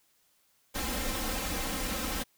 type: noise with comb filter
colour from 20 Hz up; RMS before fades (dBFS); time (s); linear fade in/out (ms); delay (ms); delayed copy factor
pink; -33; 0.74-2.24; 20; 3.8; +0.95
effects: white hiss -69 dBFS RMS until 2.37 s